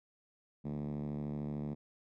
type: tone with band-pass filter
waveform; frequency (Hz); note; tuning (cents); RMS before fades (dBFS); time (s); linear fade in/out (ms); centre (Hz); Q
5% pulse; 73.42; D2; 0; -39; 0.64-1.75; 20; 180; 3.1
effects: none